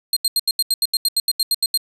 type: tone bursts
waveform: sawtooth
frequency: 4200 Hz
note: C8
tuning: 6 cents sharp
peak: -12 dBFS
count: 15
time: 0.13-1.775 s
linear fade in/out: 2 ms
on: 35 ms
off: 80 ms
effects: resampled to 32000 Hz + 8-bit